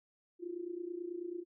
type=tone with amplitude modulation; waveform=sine; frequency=349.2 Hz; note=F4; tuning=in tune; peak=-35 dBFS; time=0.39-1.45 s; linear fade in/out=50 ms; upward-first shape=sine; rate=29.2 Hz; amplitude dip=80%; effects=none